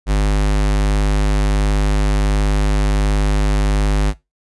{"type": "tone", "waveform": "square", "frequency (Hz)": 50.7, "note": "G#1", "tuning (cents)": -41, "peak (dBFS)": -13, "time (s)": [0.06, 4.14], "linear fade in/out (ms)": 50, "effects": ["noise-tail reverb RT60 0.2 s tail -19 dB re dry", "resampled to 24000 Hz"]}